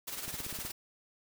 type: noise with tremolo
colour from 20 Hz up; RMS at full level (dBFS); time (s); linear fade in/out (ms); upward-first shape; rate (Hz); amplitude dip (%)
white; -38; 0.07-0.72; 10; sine; 19; 55
type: click train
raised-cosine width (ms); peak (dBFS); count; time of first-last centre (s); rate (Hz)
3; -32; 7; 0.28-0.65; 16.2
effects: none